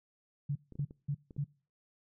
sine tone bursts, 142.9 Hz, D3, 47 cents flat, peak -30 dBFS, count 4, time 0.49-1.444 s, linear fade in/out 10 ms, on 66 ms, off 230 ms
clicks, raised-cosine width 3 ms, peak -37 dBFS, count 6, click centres 0.723 / 0.755 / 0.795 / 0.909 / 1.308 / 1.365 s
effects noise-tail reverb RT60 0.4 s tail -23 dB re dry

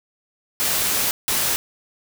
white noise bursts at uneven times, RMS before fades -21 dBFS, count 2, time 0.6-1.11 / 1.28-1.56 s, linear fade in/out 0 ms, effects none

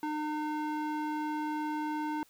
square tone with band-pass filter, 303.8 Hz, D#4, 41 cents flat, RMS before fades -34 dBFS, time 0.03-2.23 s, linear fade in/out 0 ms, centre 760 Hz, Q 1.2, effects white hiss -64 dBFS RMS until 2.29 s

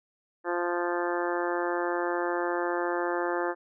harmonic tone, 174.61 Hz, F3, in tune, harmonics 2 / 3 / 4 / 5 / 6 / 7 / 8 / 9 / 10, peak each -30 / -33 / -36 / -35 / -38 / -38 / -41 / -38 / -39 dBFS, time 0.44-3.55 s, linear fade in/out 50 ms, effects none

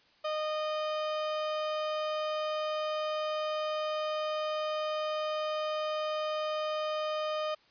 30% pulse tone, 615 Hz, D#5, 20 cents flat, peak -28 dBFS, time 0.24-7.55 s, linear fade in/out 10 ms, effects white hiss -64 dBFS RMS until 7.7 s + resampled to 11025 Hz

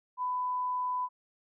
sine tone, 999 Hz, B5, 20 cents sharp, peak -29 dBFS, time 0.17-1.09 s, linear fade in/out 50 ms, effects none

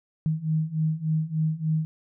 sine beating tone pair, 155.56 / 158.96 Hz, D#3 / D#3, 0 / +37 cents, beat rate 3.4 Hz, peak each -27 / -25 dBFS, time 0.26-1.85 s, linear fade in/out 0 ms, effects none

